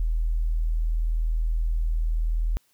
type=tone; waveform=sine; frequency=40.37 Hz; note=E1; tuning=35 cents flat; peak=-21 dBFS; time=0-2.57 s; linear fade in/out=0 ms; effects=white hiss -66 dBFS RMS until 2.73 s